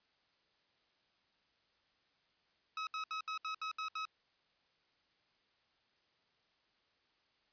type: tone bursts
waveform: sawtooth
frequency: 1281 Hz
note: E6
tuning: 50 cents flat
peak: -34 dBFS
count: 8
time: 2.77-4.053 s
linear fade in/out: 2 ms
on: 100 ms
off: 69 ms
effects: white hiss -75 dBFS RMS until 7.52 s + resampled to 11025 Hz